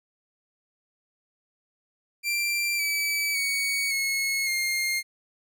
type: tone with pitch steps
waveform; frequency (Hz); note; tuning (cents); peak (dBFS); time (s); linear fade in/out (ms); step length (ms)
sawtooth; 2361 / 2299 / 2239 / 2180 / 2123; D7 / D7 / C#7 / C#7 / C7; +9 / -37 / +17 / -29 / +25; -21; 2.23-5.03; 50; 560
effects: none